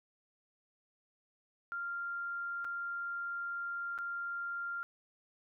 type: tone with dropouts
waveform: sine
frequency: 1392 Hz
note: F6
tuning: 6 cents flat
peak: -36 dBFS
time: 1.72-4.83 s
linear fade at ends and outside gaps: 0 ms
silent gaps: 2.645-2.65 / 3.979-3.987 s
effects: none